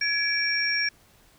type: tone cluster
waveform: sine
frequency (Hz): 1683 / 2319 / 5560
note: G#6 / D7 / F8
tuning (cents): +23 / -22 / -9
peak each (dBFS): -27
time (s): 0.01-0.89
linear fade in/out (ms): 5
effects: pink hiss -58 dBFS RMS until 1.38 s